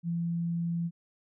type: tone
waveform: sine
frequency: 169.5 Hz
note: E3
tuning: 49 cents sharp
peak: -28 dBFS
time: 0.03-0.91 s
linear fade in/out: 50 ms
effects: none